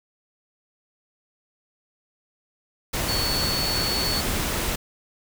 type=tone in noise; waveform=sine; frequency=4435 Hz; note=C#8; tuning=in tune; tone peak=-25 dBFS; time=3.08-4.21 s; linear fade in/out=10 ms; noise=pink; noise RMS=-26 dBFS; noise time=2.93-4.76 s; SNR=-2 dB; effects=none